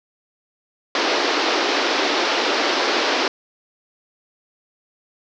pink band-pass noise, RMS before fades -20 dBFS, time 0.95-3.28 s, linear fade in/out 2 ms, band 280 to 5500 Hz, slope 48 dB/octave, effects none

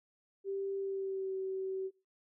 sine tone with pitch glide, 392 to 381.1 Hz, G4 to G4, 0 to -49 cents, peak -34 dBFS, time 0.44-1.91 s, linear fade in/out 50 ms, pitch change -49 cents, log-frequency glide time 0.78-1.35 s, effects noise-tail reverb RT60 0.3 s tail -22 dB re dry

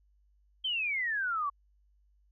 sine exponential sweep, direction down, 3180 to 1108.7 Hz, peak -29 dBFS, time 0.64-1.5 s, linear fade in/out 10 ms, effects added 50 Hz sine -64 dBFS peak until 2.31 s

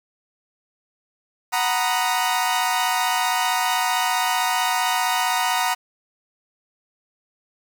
sawtooth chord, B major seventh, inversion second, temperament equal, 740 / 932.3 / 987.8 / 1244.5 Hz, F#5 / A#5 / B5 / D#6, 0 / 0 / 0 / 0 cents, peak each -20 / -20 / -23 / -24 dBFS, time 1.52-5.75 s, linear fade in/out 20 ms, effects 8-bit

